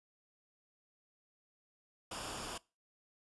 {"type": "noise with comb filter", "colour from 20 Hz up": "pink", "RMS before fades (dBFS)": -43, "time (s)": [2.11, 2.58], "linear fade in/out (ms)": 5, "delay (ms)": 0.49, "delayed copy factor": -0.6, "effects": ["noise-tail reverb RT60 0.3 s tail -23 dB re dry", "resampled to 24000 Hz"]}